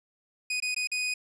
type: tone with dropouts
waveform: sawtooth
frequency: 2489 Hz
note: D#7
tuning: in tune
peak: -24 dBFS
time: 0.5-1.14 s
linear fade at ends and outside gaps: 5 ms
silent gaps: 0.602-0.623 / 0.746-0.763 / 0.873-0.916 s
effects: resampled to 22050 Hz